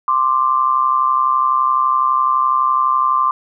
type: tone pair together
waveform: sine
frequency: 1046.5 / 1178.4 Hz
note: C6 / D6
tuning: 0 / +6 cents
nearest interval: major second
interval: 206 cents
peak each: -15 dBFS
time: 0.08-3.31 s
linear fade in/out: 2 ms
effects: none